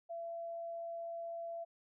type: tone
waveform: sine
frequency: 674 Hz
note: E5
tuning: 38 cents sharp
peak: -40 dBFS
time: 0.09-1.65 s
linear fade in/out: 20 ms
effects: none